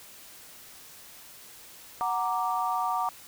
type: chord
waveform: sine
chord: Gb augmented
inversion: none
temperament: equal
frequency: 740 / 932.3 / 1174.7 Hz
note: Gb5 / Bb5 / D6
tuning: 0 / 0 / 0 cents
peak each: -30 dBFS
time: 2.01-3.09 s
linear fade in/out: 0 ms
effects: white hiss -49 dBFS RMS until 3.27 s